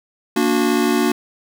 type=chord; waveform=square; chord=Bb augmented; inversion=none; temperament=just; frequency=233.1 / 291.4 / 364.2 Hz; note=Bb3 / D4 / F#4; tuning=0 / -13 / -27 cents; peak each=-20 dBFS; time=0.36-1.12 s; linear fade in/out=5 ms; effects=none

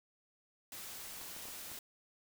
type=noise; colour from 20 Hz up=white; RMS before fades=-47 dBFS; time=0.72-1.79 s; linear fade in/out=2 ms
type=clicks; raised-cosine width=1 ms; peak=-40 dBFS; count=5; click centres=1.215 / 1.365 / 1.454 / 1.486 / 1.717 s
effects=none

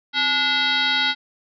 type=tone with frequency modulation; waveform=sine; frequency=2637 Hz; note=E7; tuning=in tune; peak=-17 dBFS; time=0.13-1.15 s; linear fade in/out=50 ms; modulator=594 Hz; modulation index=2.8; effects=none

